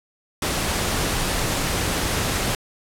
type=noise; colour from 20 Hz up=pink; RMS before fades=-23 dBFS; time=0.42-2.55 s; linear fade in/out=2 ms; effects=low-pass 12000 Hz 12 dB/octave